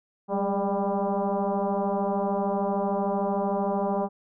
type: tone with frequency modulation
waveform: sine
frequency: 192.4 Hz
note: G3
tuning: 32 cents flat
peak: -23 dBFS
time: 0.28-4.09 s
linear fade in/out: 50 ms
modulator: 199 Hz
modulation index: 3.9
effects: none